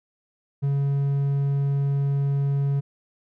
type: tone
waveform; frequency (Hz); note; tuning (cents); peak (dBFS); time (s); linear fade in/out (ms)
triangle; 139.9; C#3; +16; -18; 0.62-2.81; 20
effects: none